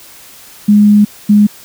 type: tone bursts at uneven times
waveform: sine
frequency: 207.7 Hz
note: G#3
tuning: in tune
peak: -3 dBFS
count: 2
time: 0.68-1.05 / 1.29-1.47 s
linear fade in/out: 10 ms
effects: white hiss -37 dBFS RMS until 1.64 s